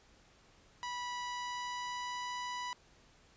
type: tone with pitch glide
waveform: sawtooth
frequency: 980 to 986.2 Hz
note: B5 to B5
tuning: -14 to -3 cents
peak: -34 dBFS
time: 0.83-2.73 s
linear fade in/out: 0 ms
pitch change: +11 cents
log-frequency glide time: 1.14-2.35 s
effects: pink hiss -64 dBFS RMS until 3.36 s + resampled to 16000 Hz